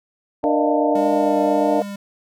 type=harmonic tone; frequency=296.8 Hz; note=D4; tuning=18 cents sharp; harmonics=1 / 2 / 3; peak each=-20 / -23 / -25 dBFS; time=0.43-1.81 s; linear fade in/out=20 ms
type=chord; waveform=sine; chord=Bb suspended fourth; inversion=none; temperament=equal; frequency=466.2 / 622.3 / 698.5 Hz; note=Bb4 / Eb5 / F5; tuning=0 / 0 / 0 cents; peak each=-23 / -22 / -22 dBFS; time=0.44-1.82 s; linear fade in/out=0 ms
type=tone with vibrato; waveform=square; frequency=201.2 Hz; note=G3; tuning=45 cents sharp; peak=-29 dBFS; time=0.95-1.96 s; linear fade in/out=5 ms; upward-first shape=triangle; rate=1.6 Hz; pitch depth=28 cents each way
effects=none